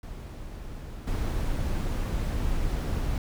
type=noise with level steps; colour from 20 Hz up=brown; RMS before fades=-38 / -28 dBFS; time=0.03-3.18 s; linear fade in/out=2 ms; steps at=1.07 s; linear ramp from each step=5 ms; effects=none